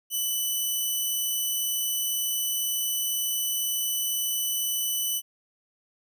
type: tone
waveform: 5% pulse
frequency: 2986 Hz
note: F#7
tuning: 15 cents sharp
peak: -17 dBFS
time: 0.1-5.22 s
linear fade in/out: 50 ms
effects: none